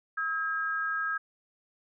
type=tone pair together; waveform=sine; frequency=1288 / 1620.1 Hz; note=E6 / G#6; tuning=-41 / -43 cents; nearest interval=major third; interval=398 cents; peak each=-32 / -30 dBFS; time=0.17-1.18 s; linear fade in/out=10 ms; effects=none